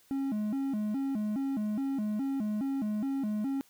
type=tone with vibrato; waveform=triangle; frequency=240.1 Hz; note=B3; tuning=49 cents flat; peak=-27 dBFS; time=0.11-3.61 s; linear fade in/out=0 ms; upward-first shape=square; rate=2.4 Hz; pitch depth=220 cents each way; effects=white hiss -63 dBFS RMS until 3.69 s